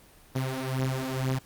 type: beating tone pair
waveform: sawtooth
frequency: 130 / 132.1 Hz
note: C3 / C3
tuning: -11 / +17 cents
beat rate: 2.1 Hz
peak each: -27 / -26 dBFS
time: 0.35-1.39 s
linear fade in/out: 10 ms
effects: pink hiss -55 dBFS RMS until 1.45 s + Opus 24 kbps